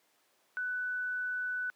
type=tone; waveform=sine; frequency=1492 Hz; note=F#6; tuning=14 cents sharp; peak=-32 dBFS; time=0.57-1.7 s; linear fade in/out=0 ms; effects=pink hiss -70 dBFS RMS until 1.75 s + high-pass 400 Hz 12 dB/octave

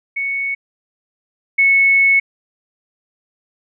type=tone pair in turn; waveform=sine; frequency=2217 / 2203 Hz; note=C#7 / C#7; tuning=0 / -11 cents; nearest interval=unison; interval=11 cents; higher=first; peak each=-18 / -9 dBFS; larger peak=second; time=0.16-0.55 / 1.58-2.2 s; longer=second; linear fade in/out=10 ms; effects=none

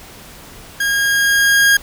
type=tone with level ramp; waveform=40% pulse; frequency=1629 Hz; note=G#6; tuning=34 cents flat; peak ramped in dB=-14 to -7 dBFS; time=0.8-1.77 s; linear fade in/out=5 ms; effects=pink hiss -38 dBFS RMS until 1.82 s

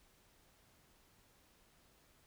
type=silence; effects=pink hiss -69 dBFS RMS until 2.26 s

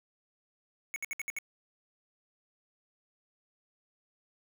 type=tone bursts; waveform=square; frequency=2217 Hz; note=C#7; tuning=in tune; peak=-34 dBFS; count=6; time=0.94-1.386 s; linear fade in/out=0 ms; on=21 ms; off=64 ms; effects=none

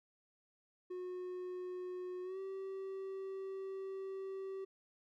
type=tone with pitch glide; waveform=triangle; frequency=363.7 to 385.3 Hz; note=F#4 to G4; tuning=-30 to -30 cents; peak=-39 dBFS; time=0.9-4.65 s; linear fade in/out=10 ms; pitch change=+100 cents; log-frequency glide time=2.23-2.39 s; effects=none

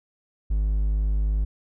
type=tone; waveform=triangle; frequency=51.5 Hz; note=G#1; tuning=14 cents flat; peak=-18 dBFS; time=0.5-1.45 s; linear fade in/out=10 ms; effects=none

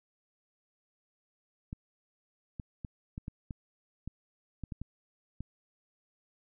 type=clicks; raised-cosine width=5 ms; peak=-26 dBFS; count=11; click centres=1.729 / 2.598 / 2.848 / 3.179 / 3.281 / 3.508 / 4.076 / 4.637 / 4.722 / 4.816 / 5.406 s; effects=none

